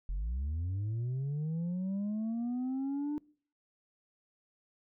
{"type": "linear sweep", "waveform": "sine", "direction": "up", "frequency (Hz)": [41.2, 299.6], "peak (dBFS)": -29, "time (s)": [0.09, 3.18], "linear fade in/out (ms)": 0, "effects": ["noise-tail reverb RT60 0.5 s tail -26 dB re dry", "tanh soft clip ceiling -31 dBFS"]}